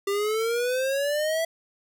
square exponential sweep, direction up, 394.2 to 664 Hz, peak -24 dBFS, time 0.07-1.45 s, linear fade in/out 5 ms, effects none

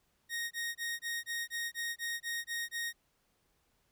sawtooth tone bursts, 1864.7 Hz, A#6, in tune, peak -31 dBFS, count 11, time 0.29-2.93 s, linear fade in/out 50 ms, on 220 ms, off 22 ms, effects pink hiss -75 dBFS RMS until 3.91 s

